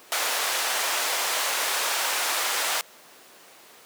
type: band-pass noise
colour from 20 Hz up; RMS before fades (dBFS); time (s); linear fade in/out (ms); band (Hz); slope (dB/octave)
pink; -26; 0.12-2.81; 0; 690 to 14000; 12
effects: pink hiss -49 dBFS RMS until 3.85 s + high-pass 400 Hz 12 dB/octave